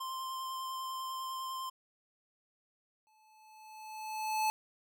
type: tone with vibrato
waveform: square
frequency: 1046.5 Hz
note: C6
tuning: in tune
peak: -38 dBFS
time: 0-1.7 s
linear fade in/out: 10 ms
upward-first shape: sine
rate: 10 Hz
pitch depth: 10 cents each way
type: tone with exponential growth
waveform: square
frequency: 867 Hz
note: A5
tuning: 26 cents flat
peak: -28 dBFS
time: 3.07-4.5 s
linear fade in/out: 0 ms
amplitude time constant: 310 ms
effects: none